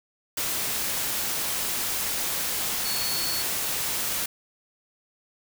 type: tone in noise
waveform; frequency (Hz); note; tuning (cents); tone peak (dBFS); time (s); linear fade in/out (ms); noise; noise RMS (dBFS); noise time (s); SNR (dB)
sine; 4411; C#8; -9; -30; 2.85-3.42; 5; white; -28; 0.37-4.26; -5
effects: none